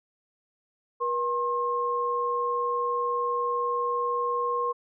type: tone pair together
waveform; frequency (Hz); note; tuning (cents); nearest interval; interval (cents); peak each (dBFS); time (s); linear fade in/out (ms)
sine; 481.3 / 1069; B4 / C6; -45 / +37; octave + major second; 1382; -29 / -26; 1-4.73; 20
effects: none